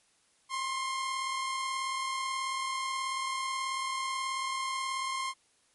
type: tone pair together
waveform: sawtooth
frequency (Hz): 1025 / 1063.4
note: C6 / C6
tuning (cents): -36 / +28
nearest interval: minor second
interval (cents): 64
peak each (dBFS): -38 / -28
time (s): 0.49-5.34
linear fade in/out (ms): 50
effects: white hiss -68 dBFS RMS until 5.74 s + MP3 48 kbps